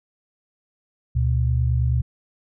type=tone pair together; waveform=sine; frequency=72.14 / 121.4 Hz; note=D2 / B2; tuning=-30 / -29 cents; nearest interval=major sixth; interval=901 cents; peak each=-20 / -20 dBFS; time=1.15-2.02 s; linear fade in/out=10 ms; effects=none